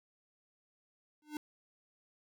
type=tone with exponential growth; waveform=square; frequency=301.1 Hz; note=D4; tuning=43 cents sharp; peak=-35 dBFS; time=1.22-1.37 s; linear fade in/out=2 ms; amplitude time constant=32 ms; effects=none